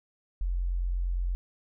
sine tone, 44.29 Hz, F1, 25 cents sharp, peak -26 dBFS, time 0.41-1.35 s, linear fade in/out 0 ms, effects none

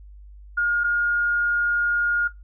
sine tone pair in turn, 1424 / 1424 Hz, F6 / F6, +33 / +33 cents, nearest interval unison, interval 0 cents, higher neither, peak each -18 dBFS, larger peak neither, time 0.57-0.84 / 0.84-2.28 s, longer second, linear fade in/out 10 ms, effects noise-tail reverb RT60 0.2 s tail -20 dB re dry + added 50 Hz sine -41 dBFS peak until 2.43 s

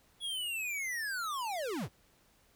square linear sweep, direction down, 3383 to 61.74 Hz, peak -35 dBFS, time 0.2-1.89 s, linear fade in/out 50 ms, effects pink hiss -67 dBFS RMS until 2.55 s

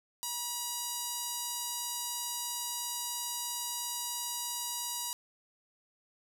5% pulse tone with notch filter, 963 Hz, B5, 44 cents flat, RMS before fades -37 dBFS, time 0.23-5.13 s, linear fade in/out 0 ms, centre 2100 Hz, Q 1, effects none

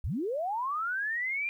sine linear sweep, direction up, 45 to 2413 Hz, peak -29 dBFS, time 0.04-1.49 s, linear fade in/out 0 ms, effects 11-bit

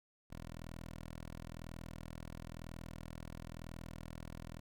10% pulse tone, 41 Hz, E1, 9 cents flat, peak -38 dBFS, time 0.3-4.6 s, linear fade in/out 10 ms, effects none

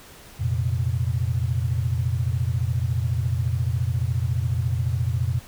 sine chord, F suspended fourth, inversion none, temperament equal, 87.31 / 116.54 / 130.81 Hz, F2 / Bb2 / C3, 0 / 0 / 0 cents, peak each -25 / -24 / -27 dBFS, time 0.39-5.4 s, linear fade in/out 20 ms, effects pink hiss -46 dBFS RMS until 5.47 s

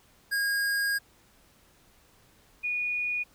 square / sine tone pair in turn, 1630 / 2455 Hz, G#6 / D#7, -33 / -24 cents, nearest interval perfect fifth, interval 709 cents, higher second, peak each -26 / -27 dBFS, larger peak first, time 0.31-0.99 / 2.63-3.24 s, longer first, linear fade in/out 20 ms, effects pink hiss -61 dBFS RMS until 3.34 s

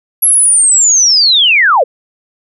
sine linear sweep, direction down, 11390 to 438.4 Hz, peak -5 dBFS, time 0.22-1.84 s, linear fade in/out 10 ms, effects none

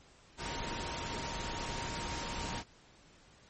sine tone in noise, 932.3 Hz, A#5, in tune, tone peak -44 dBFS, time 0.37-2.64 s, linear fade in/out 50 ms, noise pink, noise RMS -39 dBFS, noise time 0.37-2.64 s, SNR -8 dB, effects pink hiss -61 dBFS RMS until 3.49 s + MP3 32 kbps

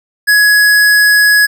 square tone, 1678 Hz, G#6, 17 cents sharp, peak -6 dBFS, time 0.27-1.47 s, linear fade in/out 20 ms, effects none

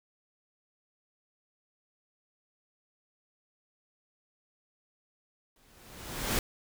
pink noise with exponential growth, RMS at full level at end -27 dBFS, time 5.56-6.39 s, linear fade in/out 2 ms, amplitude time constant 180 ms, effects none

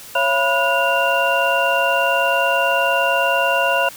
sine tone cluster, 550 / 679 / 984 / 1450 / 2775 Hz, C#5 / F5 / B5 / F#6 / F7, -14 / -49 / -7 / -35 / -12 cents, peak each -21 dBFS, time 0.15-3.89 s, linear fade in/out 5 ms, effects white hiss -38 dBFS RMS until 3.96 s

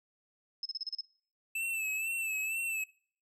sine tone bursts, 5180 Hz, E8, 31 cents flat, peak -33 dBFS, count 7, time 0.63-1.009 s, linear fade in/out 2 ms, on 25 ms, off 34 ms
square tone with vibrato, 2637 Hz, E7, in tune, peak -33 dBFS, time 1.55-2.84 s, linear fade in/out 5 ms, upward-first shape sine, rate 2.1 Hz, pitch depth 53 cents each way
effects noise-tail reverb RT60 0.5 s tail -23 dB re dry

